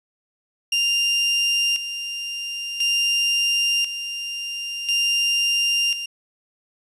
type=tone with tremolo; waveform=30% pulse; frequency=2794 Hz; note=F7; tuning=in tune; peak=-15 dBFS; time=0.72-6.06 s; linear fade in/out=5 ms; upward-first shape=square; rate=0.48 Hz; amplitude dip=65%; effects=resampled to 24000 Hz + 9-bit